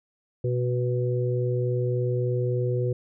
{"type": "harmonic tone", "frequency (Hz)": 123.47, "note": "B2", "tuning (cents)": 0, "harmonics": [1, 3, 4], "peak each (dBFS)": [-24, -29, -30], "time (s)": [0.44, 2.93], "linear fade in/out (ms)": 5, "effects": []}